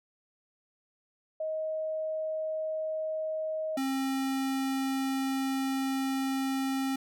sine / square tone pair in turn, 629 / 267.8 Hz, D#5 / C4, +19 / +40 cents, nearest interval octave + minor third, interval 1479 cents, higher first, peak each -30 / -29 dBFS, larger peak second, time 1.4-3.77 / 3.77-6.96 s, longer second, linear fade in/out 5 ms, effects none

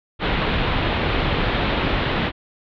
pink low-pass noise, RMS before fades -21 dBFS, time 0.19-2.32 s, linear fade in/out 50 ms, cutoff 3800 Hz, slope 48 dB/octave, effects none

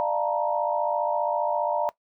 sine tone cluster, 596 / 693 / 893 / 948 Hz, D5 / F5 / A5 / A#5, +25 / -14 / +25 / +29 cents, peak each -27 / -29 / -29 / -27 dBFS, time 0-1.89 s, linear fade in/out 0 ms, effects noise-tail reverb RT60 0.1 s tail -19 dB re dry

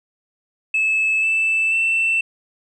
sine tone with pitch steps, 2606 / 2641 / 2676 Hz, E7 / E7 / E7, -20 / +3 / +25 cents, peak -14 dBFS, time 0.74-2.21 s, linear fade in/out 5 ms, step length 490 ms, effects tanh soft clip ceiling -13 dBFS

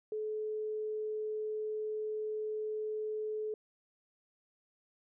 sine tone, 429.8 Hz, A4, 41 cents flat, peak -34 dBFS, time 0.12-3.54 s, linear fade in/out 2 ms, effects none

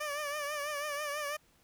15% pulse tone with vibrato, 587.3 Hz, D5, in tune, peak -28 dBFS, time 0-1.37 s, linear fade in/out 10 ms, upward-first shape triangle, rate 6.1 Hz, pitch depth 74 cents each way, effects pink hiss -67 dBFS RMS until 1.63 s

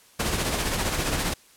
pink noise with tremolo, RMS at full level -24 dBFS, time 0.19-1.34 s, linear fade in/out 10 ms, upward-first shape sine, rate 15 Hz, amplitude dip 45%, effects white hiss -55 dBFS RMS until 1.56 s + low-pass 12000 Hz 12 dB/octave

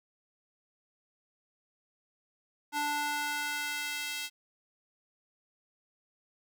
square tone with high-pass filter sweep, 293.7 Hz, D4, in tune, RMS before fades -34 dBFS, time 2.72-4.3 s, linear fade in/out 50 ms, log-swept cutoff 740 to 2800 Hz, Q 1.3, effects none

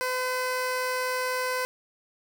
15% pulse tone, 508 Hz, B4, 49 cents sharp, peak -20 dBFS, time 0.01-1.65 s, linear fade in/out 0 ms, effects 8-bit

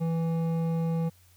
sine tone with hard clipping, 164.9 Hz, E3, 1 cent sharp, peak -27 dBFS, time 0-1.1 s, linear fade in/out 20 ms, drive 10 dB, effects added 89 Hz sine -58 dBFS peak until 1.36 s + white hiss -62 dBFS RMS until 1.36 s

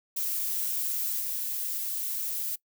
violet noise with level steps, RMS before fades -30 / -32 dBFS, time 0.16-2.56 s, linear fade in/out 10 ms, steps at 1.2 s, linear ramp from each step 5 ms, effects noise-tail reverb RT60 0.1 s tail -22 dB re dry

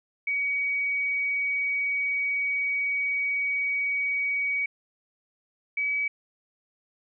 sine tone pair in turn, 2259 / 2279 Hz, C#7 / C#7, +32 / +47 cents, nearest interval unison, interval 15 cents, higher second, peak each -24 dBFS, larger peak neither, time 0.27-4.66 / 5.77-6.08 s, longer first, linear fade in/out 5 ms, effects none

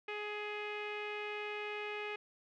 sawtooth tone with low-pass filter, 418.5 Hz, G#4, 13 cents sharp, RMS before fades -41 dBFS, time 0.08-2.16 s, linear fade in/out 5 ms, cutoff 2500 Hz, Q 4.5, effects none

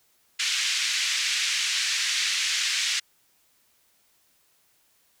pink band-pass noise, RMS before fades -26 dBFS, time 0.39-3 s, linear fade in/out 10 ms, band 2000 to 7000 Hz, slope 24 dB/octave, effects white hiss -65 dBFS RMS until 5.2 s

